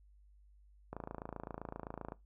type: click train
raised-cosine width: 1 ms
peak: -28 dBFS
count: 34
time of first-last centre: 0.93-2.121 s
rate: 27.7 Hz
effects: noise-tail reverb RT60 0.2 s tail -19 dB re dry + added 50 Hz sine -60 dBFS peak until 2.25 s